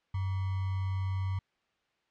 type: tone with sample-and-hold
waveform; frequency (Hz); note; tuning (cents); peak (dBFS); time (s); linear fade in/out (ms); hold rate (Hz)
sine; 95.2; F#2; +50; -29; 0.14-1.39; 5; 1050
effects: white hiss -74 dBFS RMS until 2.1 s + low-pass 3000 Hz 12 dB/octave